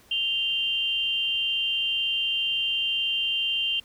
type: tone pair together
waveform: sine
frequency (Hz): 2794 / 3136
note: F7 / G7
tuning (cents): 0 / 0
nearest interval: major second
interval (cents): 200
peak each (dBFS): -26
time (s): 0.11-3.8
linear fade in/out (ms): 5
effects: pink hiss -56 dBFS RMS until 3.84 s